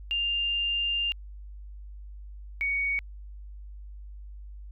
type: tone pair in turn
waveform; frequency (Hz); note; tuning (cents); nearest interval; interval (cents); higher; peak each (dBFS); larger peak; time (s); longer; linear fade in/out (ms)
sine; 2798 / 2237; F7 / C#7; +3 / +15; major third; 388; first; -25; neither; 0.11-1.12 / 2.61-2.99; first; 0
effects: added 50 Hz sine -40 dBFS peak until 4.71 s